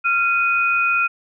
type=tone pair together; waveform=sine; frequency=1383.3 / 2489 Hz; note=F6 / D#7; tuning=-17 / 0 cents; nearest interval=minor seventh; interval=1017 cents; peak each=-18 dBFS; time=0.04-1.08 s; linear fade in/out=20 ms; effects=none